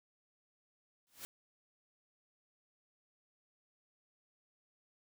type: noise with exponential growth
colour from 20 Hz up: white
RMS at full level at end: -43 dBFS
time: 1.07-1.25 s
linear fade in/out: 0 ms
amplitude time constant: 39 ms
effects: none